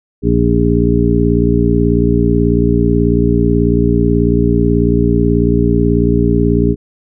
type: harmonic tone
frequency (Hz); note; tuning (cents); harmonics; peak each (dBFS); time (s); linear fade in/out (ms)
58.27; A#1; 0; 1 / 2 / 3 / 4 / 5 / 7; -16 / -16 / -16 / -16 / -16 / -16; 0.22-6.76; 50
effects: none